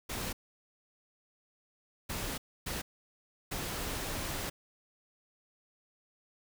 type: noise bursts at uneven times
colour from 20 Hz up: pink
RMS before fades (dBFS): -37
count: 4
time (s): 0.09-0.33 / 2.09-2.38 / 2.66-2.82 / 3.51-4.5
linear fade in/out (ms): 10
effects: none